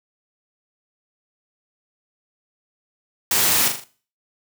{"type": "noise with echo", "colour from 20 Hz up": "white", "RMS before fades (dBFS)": -19, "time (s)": [3.31, 3.68], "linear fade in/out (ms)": 2, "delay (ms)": 40, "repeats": 4, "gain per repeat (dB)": -6, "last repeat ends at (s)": 3.84, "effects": ["noise-tail reverb RT60 0.4 s tail -17 dB re dry", "high-pass 80 Hz 12 dB/octave"]}